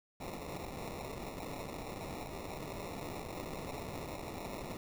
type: noise with sample-and-hold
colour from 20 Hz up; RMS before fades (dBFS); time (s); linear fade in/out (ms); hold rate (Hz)
violet; -43; 0.2-4.77; 5; 1575
effects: none